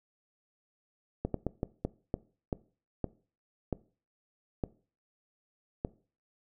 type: slowing click train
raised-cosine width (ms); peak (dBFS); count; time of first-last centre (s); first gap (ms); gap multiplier
2; -17; 11; 1.25-5.849; 93; 1.33
effects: noise-tail reverb RT60 0.4 s tail -20 dB re dry